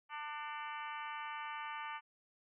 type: harmonic tone with a mistuned harmonic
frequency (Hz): 298.3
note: D4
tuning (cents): +27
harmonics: 3 / 4 / 5 / 6 / 7 / 8 / 9 / 10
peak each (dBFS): -45 / -46 / -51 / -51 / -54 / -51 / -57 / -55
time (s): 0.09-2.01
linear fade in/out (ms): 50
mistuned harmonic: 8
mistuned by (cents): -52
effects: none